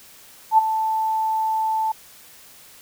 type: tone with ADSR envelope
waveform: sine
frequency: 880 Hz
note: A5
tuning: in tune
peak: -8 dBFS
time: 0.51-1.92 s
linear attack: 70 ms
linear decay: 18 ms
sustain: -11 dB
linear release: 6 ms
effects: white hiss -47 dBFS RMS until 2.81 s